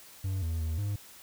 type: tone with pitch steps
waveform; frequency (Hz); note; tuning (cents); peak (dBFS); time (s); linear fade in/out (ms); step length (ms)
triangle; 95.4 / 81.8 / 80 / 101.9; G2 / E2 / D#2 / G#2; -47 / -13 / +49 / -32; -27; 0.24-0.96; 5; 180
effects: white hiss -52 dBFS RMS until 1.22 s